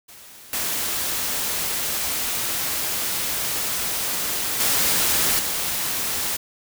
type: noise with level steps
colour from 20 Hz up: white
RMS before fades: -44 / -25 / -20 / -25 dBFS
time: 0.08-6.37 s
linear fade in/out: 10 ms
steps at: 0.53 / 4.6 / 5.39 s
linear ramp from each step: 2 ms
effects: none